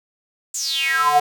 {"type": "tone with high-pass filter sweep", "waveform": "square", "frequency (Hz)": 147.6, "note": "D3", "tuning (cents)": 9, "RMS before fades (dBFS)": -19, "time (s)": [0.54, 1.2], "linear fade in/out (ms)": 5, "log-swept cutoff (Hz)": [7600, 640], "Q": 9.1, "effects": []}